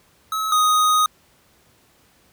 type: tone pair in turn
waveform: square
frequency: 1287 / 1247.5 Hz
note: E6 / D#6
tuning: -42 / +4 cents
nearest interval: minor second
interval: 54 cents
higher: first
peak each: -22 / -15 dBFS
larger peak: second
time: 0.32-0.52 / 0.52-1.06 s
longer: second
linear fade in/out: 2 ms
effects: pink hiss -57 dBFS RMS until 2.32 s + high-pass 60 Hz 12 dB/octave